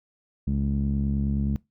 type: tone with low-pass filter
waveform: sawtooth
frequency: 69.6 Hz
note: C#2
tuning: 8 cents sharp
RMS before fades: -25 dBFS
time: 0.47-1.56 s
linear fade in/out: 0 ms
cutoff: 200 Hz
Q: 3.8
effects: noise-tail reverb RT60 0.2 s tail -22 dB re dry